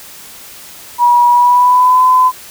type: tone with pitch glide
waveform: sine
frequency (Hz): 965 to 1015.3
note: B5 to B5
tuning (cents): -40 to +48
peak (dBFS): -5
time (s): 0.98-2.32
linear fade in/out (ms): 50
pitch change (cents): +88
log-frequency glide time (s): 1.29-2.03
effects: white hiss -34 dBFS RMS until 2.5 s